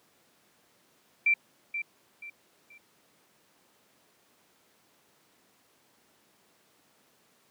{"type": "tone with echo", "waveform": "sine", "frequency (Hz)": 2349, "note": "D7", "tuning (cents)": 0, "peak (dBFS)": -20, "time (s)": [1.26, 1.34], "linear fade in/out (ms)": 5, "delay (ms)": 480, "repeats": 3, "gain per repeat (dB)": -10, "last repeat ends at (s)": 2.78, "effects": ["pink hiss -65 dBFS RMS until 7.5 s", "high-pass 200 Hz 12 dB/octave"]}